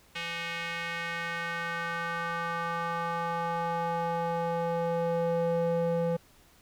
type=tone with band-pass filter sweep; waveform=square; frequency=168.8 Hz; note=E3; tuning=41 cents sharp; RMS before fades=-31 dBFS; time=0.15-6.17 s; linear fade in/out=10 ms; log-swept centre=2600 to 420 Hz; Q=2.1; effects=pink hiss -60 dBFS RMS until 6.61 s